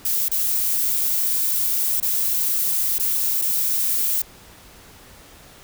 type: noise with dropouts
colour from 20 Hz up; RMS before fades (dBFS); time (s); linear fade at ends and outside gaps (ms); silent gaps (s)
violet; -21; 0.05-4.22; 5; 0.284-0.314 / 2.002-2.025 / 2.984-2.996 / 3.416-3.42
effects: pink hiss -46 dBFS RMS until 5.63 s